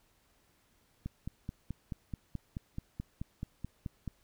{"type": "click train", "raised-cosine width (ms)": 5, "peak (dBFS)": -25, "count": 15, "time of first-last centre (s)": [1.06, 4.077], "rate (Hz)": 4.64, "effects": ["pink hiss -70 dBFS RMS until 4.23 s"]}